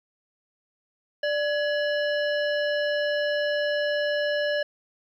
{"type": "harmonic tone with a mistuned harmonic", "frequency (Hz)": 589, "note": "D5", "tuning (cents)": 5, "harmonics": [1, 3, 5, 7, 9], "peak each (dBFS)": [-24, -29, -35, -42, -42], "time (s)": [1.23, 4.63], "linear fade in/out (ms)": 5, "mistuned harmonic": 3, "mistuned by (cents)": -83, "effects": ["10-bit"]}